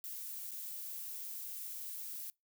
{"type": "noise with dropouts", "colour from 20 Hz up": "violet", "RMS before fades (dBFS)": -44, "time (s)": [0.04, 2.3], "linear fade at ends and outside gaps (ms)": 0, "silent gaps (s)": [0.509, 0.516], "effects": ["noise-tail reverb RT60 0.2 s tail -25 dB re dry"]}